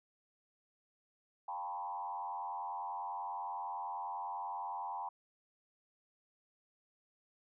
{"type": "tone with frequency modulation", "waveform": "sine", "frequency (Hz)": 890, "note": "A5", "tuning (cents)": 20, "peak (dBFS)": -38, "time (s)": [1.48, 5.09], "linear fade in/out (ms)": 5, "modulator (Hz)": 89.6, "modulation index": 1.5, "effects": []}